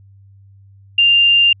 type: tone with frequency modulation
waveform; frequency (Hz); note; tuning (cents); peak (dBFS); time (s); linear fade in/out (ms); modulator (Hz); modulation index
sine; 2794; F7; 0; -8; 0.98-1.53; 5; 34.1; 0.23
effects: added 98 Hz sine -42 dBFS peak until 1.6 s